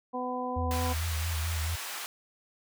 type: harmonic tone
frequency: 250.7 Hz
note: B3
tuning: 26 cents sharp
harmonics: 1 / 2 / 3 / 4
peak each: -36 / -36 / -36 / -36 dBFS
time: 0.13-0.94 s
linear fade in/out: 20 ms
type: tone with vibrato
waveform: sine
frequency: 81.5 Hz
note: E2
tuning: 19 cents flat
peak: -29 dBFS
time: 0.56-1.76 s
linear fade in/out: 10 ms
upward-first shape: sine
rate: 4.5 Hz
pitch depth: 61 cents each way
type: high-pass noise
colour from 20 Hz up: pink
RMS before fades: -38 dBFS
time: 0.71-2.06 s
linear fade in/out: 0 ms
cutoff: 1000 Hz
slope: 12 dB/octave
effects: none